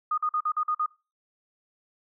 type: tone bursts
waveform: sine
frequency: 1233 Hz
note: D#6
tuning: 16 cents flat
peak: -23 dBFS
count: 7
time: 0.11-0.861 s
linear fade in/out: 5 ms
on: 67 ms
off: 47 ms
effects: noise-tail reverb RT60 0.3 s tail -22 dB re dry